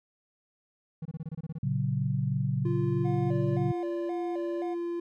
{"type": "tone bursts", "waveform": "triangle", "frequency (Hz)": 159.7, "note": "D#3", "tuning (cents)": 45, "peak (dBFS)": -31, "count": 10, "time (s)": [1.02, 1.585], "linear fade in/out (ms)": 5, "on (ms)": 34, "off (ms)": 25}
{"type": "chord", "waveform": "sine", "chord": "F# major", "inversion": "first", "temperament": "just", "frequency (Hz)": [115.62, 138.75, 185], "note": ["A#2", "C#3", "F#3"], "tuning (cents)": [-14, 2, 0], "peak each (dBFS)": [-31, -28, -33], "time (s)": [1.63, 3.72], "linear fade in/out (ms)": 5}
{"type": "tone with pitch glide", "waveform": "triangle", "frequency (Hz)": [346.3, 343.5], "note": ["F4", "F4"], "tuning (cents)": [-15, -29], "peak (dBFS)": -28, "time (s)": [2.65, 5], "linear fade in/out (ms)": 5, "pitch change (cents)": -14, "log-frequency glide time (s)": [3.57, 4.03]}
{"type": "tone with vibrato", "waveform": "triangle", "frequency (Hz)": 646, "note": "E5", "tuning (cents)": -35, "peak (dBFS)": -35, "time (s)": [3.04, 4.75], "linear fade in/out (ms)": 20, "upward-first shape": "square", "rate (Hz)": 1.9, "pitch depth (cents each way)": 190}
{"effects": []}